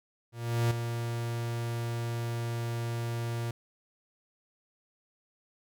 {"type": "tone with ADSR envelope", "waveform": "45% pulse", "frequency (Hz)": 117.4, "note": "A#2", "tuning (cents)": 13, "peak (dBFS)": -23, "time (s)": [0.32, 3.51], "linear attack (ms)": 390, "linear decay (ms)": 4, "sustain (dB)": -8, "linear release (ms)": 3, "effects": []}